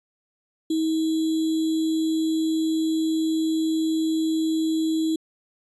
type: tone with sample-and-hold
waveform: sine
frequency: 319.2 Hz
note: D#4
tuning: 44 cents sharp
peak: -20 dBFS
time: 0.7-5.16 s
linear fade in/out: 5 ms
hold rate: 3675 Hz
effects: resampled to 24000 Hz